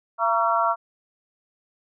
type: harmonic tone with a mistuned harmonic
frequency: 226.1 Hz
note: A3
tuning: 47 cents sharp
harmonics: 3 / 4 / 5 / 6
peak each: -24 / -24 / -24 / -24 dBFS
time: 0.18-0.76 s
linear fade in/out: 50 ms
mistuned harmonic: 4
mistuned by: +61 cents
effects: none